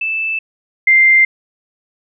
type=tone pair in turn; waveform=sine; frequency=2637 / 2093 Hz; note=E7 / C7; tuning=0 / 0 cents; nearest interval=major third; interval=400 cents; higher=first; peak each=-16 / -6 dBFS; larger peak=second; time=0.01-0.39 / 0.87-1.25 s; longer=neither; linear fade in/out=5 ms; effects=none